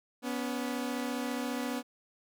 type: tone pair together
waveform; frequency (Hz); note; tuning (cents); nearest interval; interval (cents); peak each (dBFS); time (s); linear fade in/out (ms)
sawtooth; 246.1 / 280.8; B3 / C#4; -6 / +22; major second; 228; -30 / -33; 0.22-1.83; 50
effects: none